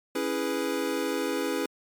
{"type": "chord", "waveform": "square", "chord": "C# minor seventh", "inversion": "none", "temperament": "equal", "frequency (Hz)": [277.2, 329.6, 415.3, 493.9], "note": ["C#4", "E4", "G#4", "B4"], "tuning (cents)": [0, 0, 0, 0], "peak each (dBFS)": -33, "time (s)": [0.15, 1.66], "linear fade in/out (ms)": 5, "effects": ["MP3 96 kbps"]}